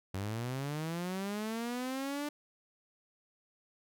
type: linear sweep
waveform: sawtooth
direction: up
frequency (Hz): 92.5 to 296.7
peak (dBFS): -31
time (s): 0.14-2.29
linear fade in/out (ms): 5
effects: none